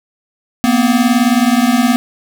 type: beating tone pair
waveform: square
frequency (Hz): 233.5 / 252.5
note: A#3 / B3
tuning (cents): +3 / +39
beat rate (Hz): 19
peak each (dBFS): -13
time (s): 0.64-1.96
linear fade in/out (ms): 0
effects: none